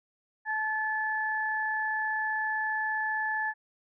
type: tone pair together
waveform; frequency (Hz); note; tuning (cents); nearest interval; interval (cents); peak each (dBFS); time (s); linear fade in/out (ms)
sine; 868 / 1732.4; A5 / A6; -24 / -27; octave; 1197; -32 / -29; 0.45-3.54; 50
effects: none